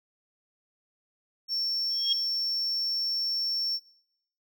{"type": "tone", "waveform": "triangle", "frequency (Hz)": 5440, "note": "F8", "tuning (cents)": -46, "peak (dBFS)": -25, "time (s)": [1.48, 3.8], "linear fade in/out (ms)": 50}
{"type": "tone with exponential growth", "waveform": "sine", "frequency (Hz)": 3274, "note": "G#7", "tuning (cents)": -25, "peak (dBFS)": -20, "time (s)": [1.9, 2.13], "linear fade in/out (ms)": 5, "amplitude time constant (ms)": 48}
{"effects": ["noise-tail reverb RT60 0.7 s tail -20 dB re dry"]}